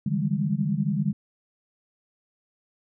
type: tone cluster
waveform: sine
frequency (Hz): 144.8 / 159.5 / 195.7 / 206.4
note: D3 / D#3 / G3 / G#3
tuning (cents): -24 / +43 / -3 / -10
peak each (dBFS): -28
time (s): 0.06-1.13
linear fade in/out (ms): 5
effects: none